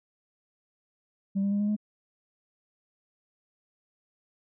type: tone with pitch steps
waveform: sine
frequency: 196 / 199.54 / 203.1 / 206.8 / 210.6 Hz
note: G3 / G3 / G#3 / G#3 / G#3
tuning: 0 / +31 / -38 / -7 / +24 cents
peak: -22 dBFS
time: 1.35-1.765 s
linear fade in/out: 20 ms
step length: 83 ms
effects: tanh soft clip ceiling -22 dBFS